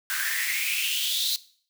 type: noise with high-pass filter sweep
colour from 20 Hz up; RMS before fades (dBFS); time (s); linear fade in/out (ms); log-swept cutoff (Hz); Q
white; -27; 0.1-1.36; 0; 1500 to 4100; 7
effects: noise-tail reverb RT60 0.5 s tail -18 dB re dry